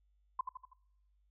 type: tone with echo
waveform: sine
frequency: 1028 Hz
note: C6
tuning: 31 cents flat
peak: -30 dBFS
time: 0.39-0.41 s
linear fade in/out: 5 ms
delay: 81 ms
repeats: 4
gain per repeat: -6 dB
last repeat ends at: 0.734 s
effects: noise-tail reverb RT60 0.9 s tail -25 dB re dry + added 50 Hz sine -69 dBFS peak until 1.3 s